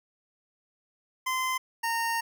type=tone pair in turn; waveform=25% pulse; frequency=1033 / 920.3 Hz; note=C6 / A#5; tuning=-22 / -22 cents; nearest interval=major second; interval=200 cents; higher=first; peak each=-23 dBFS; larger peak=neither; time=1.26-1.58 / 1.83-2.21 s; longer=second; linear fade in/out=10 ms; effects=none